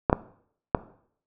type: clicks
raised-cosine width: 1 ms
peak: -3 dBFS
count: 3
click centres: 0.098 / 0.129 / 0.748 s
effects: noise-tail reverb RT60 0.6 s tail -18 dB re dry